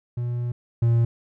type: tone pair in turn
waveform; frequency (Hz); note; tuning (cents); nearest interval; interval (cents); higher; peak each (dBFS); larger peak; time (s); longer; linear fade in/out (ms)
triangle; 120.8 / 116.89; B2 / A#2; -38 / +5; minor second; 57; first; -22 / -14; second; 0.17-0.52 / 0.82-1.05; first; 5
effects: none